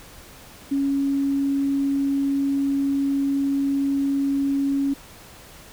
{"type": "tone", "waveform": "sine", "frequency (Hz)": 277.2, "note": "C#4", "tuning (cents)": 0, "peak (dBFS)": -19, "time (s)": [0.71, 4.94], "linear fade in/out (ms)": 10, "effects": ["pink hiss -45 dBFS RMS until 5.72 s"]}